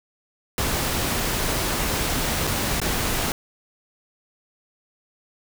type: noise with dropouts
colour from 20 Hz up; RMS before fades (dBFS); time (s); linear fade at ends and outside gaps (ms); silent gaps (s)
pink; -24; 0.58-3.32; 1; 2.47-2.473 / 2.801-2.816
effects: none